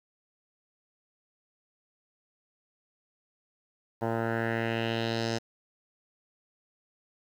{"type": "tone with low-pass filter sweep", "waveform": "10% pulse", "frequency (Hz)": 114.4, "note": "A#2", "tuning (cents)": -32, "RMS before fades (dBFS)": -30, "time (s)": [4.01, 5.39], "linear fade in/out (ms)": 20, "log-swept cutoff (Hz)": [1000, 5800], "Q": 2.5, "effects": ["9-bit"]}